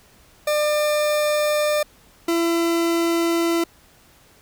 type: tone pair in turn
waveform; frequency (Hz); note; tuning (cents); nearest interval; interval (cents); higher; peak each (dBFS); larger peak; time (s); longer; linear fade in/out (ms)
40% pulse; 599 / 336.2; D5 / E4; +34 / +34; minor seventh; 1000; first; -17; neither; 0.47-1.83 / 2.28-3.64; neither; 5
effects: pink hiss -53 dBFS RMS until 4.41 s